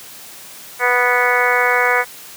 harmonic tone, 246.2 Hz, B3, 5 cents flat, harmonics 2 / 3 / 4 / 5 / 6 / 7 / 8 / 9, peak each -20 / -22 / -21 / -22 / -20 / -21 / -21 / -20 dBFS, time 0.79-2.05 s, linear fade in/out 50 ms, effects white hiss -37 dBFS RMS until 2.36 s + high-pass 100 Hz 12 dB/octave

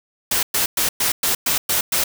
white noise bursts, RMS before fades -19 dBFS, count 8, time 0.31-2.04 s, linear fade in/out 5 ms, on 120 ms, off 110 ms, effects none

